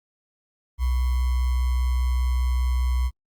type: tone with sample-and-hold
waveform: sine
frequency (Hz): 62.5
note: B1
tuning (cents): +21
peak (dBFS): -19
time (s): 0.78-3.11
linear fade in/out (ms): 50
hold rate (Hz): 1050
effects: Opus 32 kbps